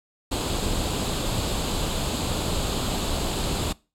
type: noise with comb filter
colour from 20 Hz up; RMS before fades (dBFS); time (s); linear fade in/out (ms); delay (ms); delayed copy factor
pink; -26; 0.31-3.73; 10; 0.26; +0.6
effects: noise-tail reverb RT60 0.3 s tail -22 dB re dry + low-pass 10000 Hz 12 dB/octave